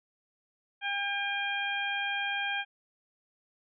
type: harmonic tone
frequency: 803 Hz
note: G5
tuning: 41 cents sharp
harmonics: 1 / 2 / 3 / 4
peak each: -36 / -33 / -35 / -37 dBFS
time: 0.81-2.65 s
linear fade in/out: 50 ms
effects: none